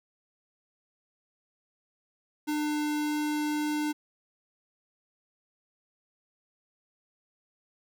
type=tone; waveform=square; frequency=299.9 Hz; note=D4; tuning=36 cents sharp; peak=-28 dBFS; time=2.47-3.93 s; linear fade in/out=20 ms; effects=none